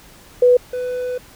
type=tone pair in turn; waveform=sine / triangle; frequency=493.9 / 498.5 Hz; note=B4 / B4; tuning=0 / +16 cents; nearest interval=unison; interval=16 cents; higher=second; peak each=-8 / -19 dBFS; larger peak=first; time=0.42-0.57 / 0.73-1.18 s; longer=second; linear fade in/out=5 ms; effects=pink hiss -45 dBFS RMS until 1.35 s